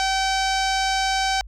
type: tone with low-pass filter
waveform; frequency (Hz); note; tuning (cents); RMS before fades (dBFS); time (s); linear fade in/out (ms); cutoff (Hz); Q
sawtooth; 769; G5; -33; -22; 0-1.41; 0; 5700; 2.2
effects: added 50 Hz sine -37 dBFS peak until 1.47 s